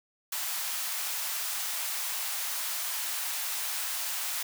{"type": "high-pass noise", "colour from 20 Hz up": "white", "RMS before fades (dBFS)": -33, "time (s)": [0.32, 4.43], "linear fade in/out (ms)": 5, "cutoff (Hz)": 710, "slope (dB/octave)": 24, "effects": []}